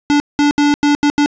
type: tone bursts at uneven times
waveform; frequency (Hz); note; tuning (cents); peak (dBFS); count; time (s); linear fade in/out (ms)
square; 290.9; D4; -16; -10; 6; 0.1-0.2 / 0.39-0.51 / 0.58-0.74 / 0.83-0.95 / 1.03-1.1 / 1.18-1.26; 0
effects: resampled to 16000 Hz + 8-bit